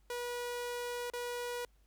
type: tone with dropouts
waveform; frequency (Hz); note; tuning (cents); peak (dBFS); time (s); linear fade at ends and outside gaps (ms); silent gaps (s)
sawtooth; 484.9; B4; -32; -33; 0.1-1.65; 2; 1.101-1.135
effects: added 50 Hz sine -64 dBFS peak until 1.86 s + pink hiss -75 dBFS RMS until 1.86 s